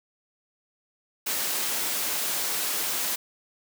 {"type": "high-pass noise", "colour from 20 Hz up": "white", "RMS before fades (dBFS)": -28, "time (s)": [1.26, 3.16], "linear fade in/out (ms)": 10, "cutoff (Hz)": 210, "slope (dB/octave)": 12, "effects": []}